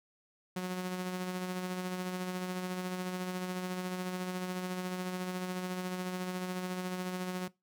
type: tone with tremolo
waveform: sawtooth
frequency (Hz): 182.8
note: F#3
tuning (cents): -21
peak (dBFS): -29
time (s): 0.56-7.48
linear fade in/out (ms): 5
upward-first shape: sine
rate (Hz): 14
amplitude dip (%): 35
effects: noise-tail reverb RT60 0.2 s tail -20 dB re dry

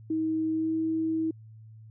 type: tone with pitch glide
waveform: sine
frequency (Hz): 318 to 321.3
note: D#4 to E4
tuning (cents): +38 to -44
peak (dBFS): -25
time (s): 0.1-1.31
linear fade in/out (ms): 5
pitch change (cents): +18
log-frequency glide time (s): 0.52-0.73
effects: added 110 Hz sine -46 dBFS peak until 1.9 s

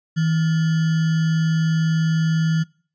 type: tone with sample-and-hold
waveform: sine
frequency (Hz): 161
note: E3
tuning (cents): -41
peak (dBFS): -16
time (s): 0.16-2.64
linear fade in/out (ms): 20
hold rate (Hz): 1575
effects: noise-tail reverb RT60 0.5 s tail -25 dB re dry + resampled to 16000 Hz

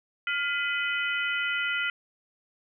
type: harmonic tone with a mistuned harmonic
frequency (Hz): 503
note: B4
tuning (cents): +32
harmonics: 3 / 4 / 5 / 6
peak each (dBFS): -29 / -31 / -33 / -35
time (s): 0.27-1.9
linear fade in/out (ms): 2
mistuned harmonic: 3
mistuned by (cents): -120
effects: none

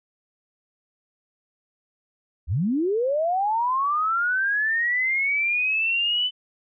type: linear sweep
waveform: sine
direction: up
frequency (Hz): 60.6 to 3024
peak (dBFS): -20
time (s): 2.47-6.31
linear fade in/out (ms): 50
effects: none

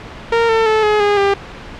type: tone with pitch steps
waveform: sawtooth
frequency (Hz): 462.5 / 448.8 / 435.5 / 422.6 / 410.1 / 398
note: A#4 / A4 / A4 / G#4 / G#4 / G4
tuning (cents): -14 / +34 / -18 / +30 / -22 / +26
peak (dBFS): -7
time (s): 0.32-1.34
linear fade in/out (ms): 5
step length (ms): 170
effects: pink hiss -32 dBFS RMS until 1.79 s + low-pass 3000 Hz 12 dB/octave

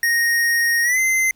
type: tone with pitch glide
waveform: square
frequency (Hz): 1864.7 to 2069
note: A#6 to C7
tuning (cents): 0 to -20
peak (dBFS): -16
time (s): 0.03-1.31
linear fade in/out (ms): 2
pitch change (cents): +180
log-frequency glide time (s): 0.83-0.99
effects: pink hiss -61 dBFS RMS until 1.35 s

